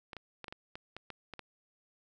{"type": "clicks", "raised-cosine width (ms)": 0.3, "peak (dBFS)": -27, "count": 10, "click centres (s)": [0.132, 0.167, 0.443, 0.482, 0.525, 0.755, 0.966, 1.103, 1.337, 1.393], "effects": []}